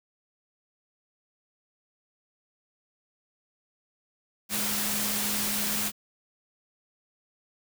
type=tone in noise; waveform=sine; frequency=208.1 Hz; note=G#3; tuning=4 cents sharp; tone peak=-36 dBFS; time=4.49-5.92 s; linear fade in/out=50 ms; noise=white; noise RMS=-29 dBFS; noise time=4.49-5.92 s; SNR=-10 dB; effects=none